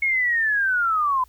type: linear sweep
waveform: sine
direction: down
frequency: 2188 to 999 Hz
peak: -18 dBFS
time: 0.02-1.24 s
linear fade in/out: 5 ms
effects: added 60 Hz sine -52 dBFS peak until 1.28 s + white hiss -60 dBFS RMS until 1.28 s